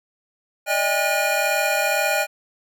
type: tone cluster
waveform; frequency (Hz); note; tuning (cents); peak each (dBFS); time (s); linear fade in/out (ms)
square; 589 / 631 / 805 / 1443 / 2430; D5 / D#5 / G5 / F#6 / D#7; +5 / +24 / +46 / -44 / -42; -26; 0.66-2.27; 50
effects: none